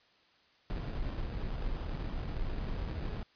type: noise with sample-and-hold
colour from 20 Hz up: brown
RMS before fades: -36 dBFS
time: 0.7-3.23 s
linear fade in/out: 0 ms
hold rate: 2100 Hz
effects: white hiss -66 dBFS RMS until 3.35 s + resampled to 11025 Hz